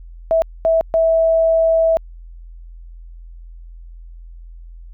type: tone bursts at uneven times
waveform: sine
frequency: 653 Hz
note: E5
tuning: 17 cents flat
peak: -11 dBFS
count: 3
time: 0.31-0.42 / 0.65-0.81 / 0.94-1.97 s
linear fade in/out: 0 ms
effects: added 42 Hz sine -34 dBFS peak until 4.93 s